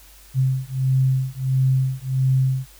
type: beating tone pair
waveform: sine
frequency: 130.81 / 132.31 Hz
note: C3 / C3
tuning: 0 / +20 cents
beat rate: 1.5 Hz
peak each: -20 dBFS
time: 0.34-2.67 s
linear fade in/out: 50 ms
effects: added 50 Hz sine -48 dBFS peak until 2.79 s + white hiss -49 dBFS RMS until 2.79 s